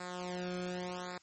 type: tone with flanger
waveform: sawtooth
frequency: 180 Hz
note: F#3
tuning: 47 cents flat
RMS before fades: -40 dBFS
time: 0-1.18 s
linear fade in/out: 5 ms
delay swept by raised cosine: 0.33 to 1.06 ms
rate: 0.87 Hz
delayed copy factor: -0.9
effects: white hiss -67 dBFS RMS until 1.22 s + MP3 32 kbps